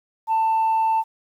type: tone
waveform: sine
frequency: 890 Hz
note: A5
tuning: 20 cents sharp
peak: -15 dBFS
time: 0.27-1.04 s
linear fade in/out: 50 ms
effects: tanh soft clip ceiling -15 dBFS + 9-bit